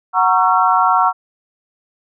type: chord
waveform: sine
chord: F# dominant seventh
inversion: none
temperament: equal with one note detuned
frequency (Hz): 740 / 932.3 / 1108.7 / 1351.7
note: F#5 / A#5 / C#6 / E6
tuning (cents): 0 / 0 / 0 / +43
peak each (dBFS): -16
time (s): 0.13-1.13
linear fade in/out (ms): 50
effects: none